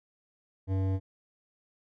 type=tone with hard clipping; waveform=sine; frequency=95.5 Hz; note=G2; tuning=45 cents flat; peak=-28 dBFS; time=0.67-1 s; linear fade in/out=50 ms; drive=13 dB; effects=none